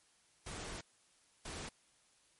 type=noise bursts at uneven times; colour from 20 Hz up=pink; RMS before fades=-45 dBFS; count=2; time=0.46-0.81 / 1.45-1.69 s; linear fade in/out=5 ms; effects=white hiss -70 dBFS RMS until 2.39 s + MP3 48 kbps